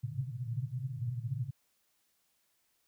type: band-pass noise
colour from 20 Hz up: white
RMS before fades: -37 dBFS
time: 0.03-1.51 s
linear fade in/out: 10 ms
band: 110 to 140 Hz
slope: 96 dB/octave
effects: white hiss -75 dBFS RMS until 2.87 s